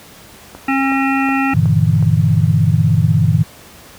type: click train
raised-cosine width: 1 ms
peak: -17 dBFS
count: 5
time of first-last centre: 0.55-2.026 s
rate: 2.71 Hz
type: harmonic tone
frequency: 270.3 Hz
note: C#4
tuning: 44 cents flat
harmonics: 1 / 3 / 5 / 7 / 9 / 10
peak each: -15 / -20 / -22 / -23 / -25 / -25 dBFS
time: 0.68-1.54 s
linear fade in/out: 5 ms
type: chord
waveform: sine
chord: E half-diminished seventh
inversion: first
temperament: just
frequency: 98.89 / 118.67 / 148.33 / 164.81 Hz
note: G2 / Bb2 / D3 / E3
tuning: +16 / +31 / +18 / 0 cents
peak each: -15 dBFS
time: 1.53-3.44 s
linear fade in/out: 20 ms
effects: pink hiss -40 dBFS RMS until 3.98 s + high-pass 60 Hz 12 dB/octave